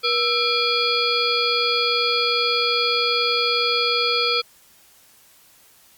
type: harmonic tone with a mistuned harmonic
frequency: 478.5 Hz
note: A#4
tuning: 45 cents sharp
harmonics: 1 / 3 / 5 / 7 / 9 / 10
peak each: -25 / -25 / -25 / -25 / -25 / -25 dBFS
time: 0.03-4.42 s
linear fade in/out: 20 ms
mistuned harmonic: 3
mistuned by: -140 cents
effects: white hiss -53 dBFS RMS until 5.97 s + Opus 48 kbps